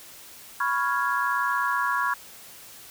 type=chord; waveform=sine; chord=C# dominant seventh; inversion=third; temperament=equal; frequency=987.8 / 1108.7 / 1396.9 / 1661.2 Hz; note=B5 / C#6 / E#6 / G#6; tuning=0 / 0 / 0 / 0 cents; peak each=-28 / -27 / -29 / -28 dBFS; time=0.6-2.14 s; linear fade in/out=5 ms; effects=white hiss -46 dBFS RMS until 2.9 s